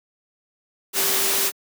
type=tone in noise; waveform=sine; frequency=392 Hz; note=G4; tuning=in tune; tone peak=-32 dBFS; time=0.93-1.52 s; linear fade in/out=50 ms; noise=white; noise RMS=-21 dBFS; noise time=0.93-1.52 s; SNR=-14 dB; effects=high-pass 200 Hz 12 dB/octave